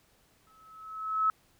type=tone with exponential growth; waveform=sine; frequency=1294 Hz; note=E6; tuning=32 cents flat; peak=-21 dBFS; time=0.47-1.3 s; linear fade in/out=1 ms; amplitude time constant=180 ms; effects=pink hiss -66 dBFS RMS until 1.59 s

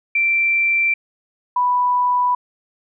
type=tone pair in turn; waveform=sine; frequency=2349 / 987.6 Hz; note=D7 / B5; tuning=0 / 0 cents; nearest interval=octave + minor third; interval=1500 cents; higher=first; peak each=-14 dBFS; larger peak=neither; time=0.15-0.94 / 1.56-2.35 s; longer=neither; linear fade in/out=5 ms; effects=none

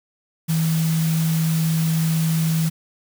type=tone in noise; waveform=sine; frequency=161.2 Hz; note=E3; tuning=38 cents flat; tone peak=-17 dBFS; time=0.48-2.7 s; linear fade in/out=20 ms; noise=white; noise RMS=-31 dBFS; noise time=0.48-2.7 s; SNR=+11 dB; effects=none

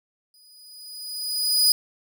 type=tone with exponential growth; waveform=sawtooth; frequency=4957 Hz; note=D#8; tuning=7 cents flat; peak=-11 dBFS; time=0.34-1.72 s; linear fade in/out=1 ms; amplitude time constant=300 ms; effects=none

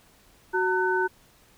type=tone cluster; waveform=sine; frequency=371.2 / 909 / 1504 Hz; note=F#4 / A#5 / F#6; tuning=+6 / -44 / +28 cents; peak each=-25 / -27 / -26 dBFS; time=0.53-1.08 s; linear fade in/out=20 ms; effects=pink hiss -58 dBFS RMS until 1.57 s

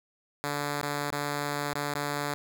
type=tone with dropouts; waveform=5% pulse; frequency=145.1 Hz; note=D3; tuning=21 cents flat; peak=-18 dBFS; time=0.44-2.34 s; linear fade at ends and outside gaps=0 ms; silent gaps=0.813-0.829 / 1.104-1.124 / 1.735-1.754 / 1.938-1.952 s; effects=none

